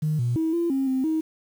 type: tone with pitch steps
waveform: sine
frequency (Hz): 153.9 / 120.4 / 321.7 / 340.3 / 269.4 / 261.8 / 316.7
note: D#3 / B2 / E4 / F4 / C#4 / C4 / D#4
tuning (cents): -19 / -44 / -42 / -45 / -49 / +1 / +31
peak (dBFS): -20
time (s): 0.02-1.21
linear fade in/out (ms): 10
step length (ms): 170
effects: tanh soft clip ceiling -16 dBFS + 8-bit